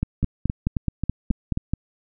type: two click trains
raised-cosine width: 5 ms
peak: -9 / -11 dBFS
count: 9 / 6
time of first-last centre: 0.03-1.736 / 0.23-1.574 s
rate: 4.69 / 3.72 Hz
effects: none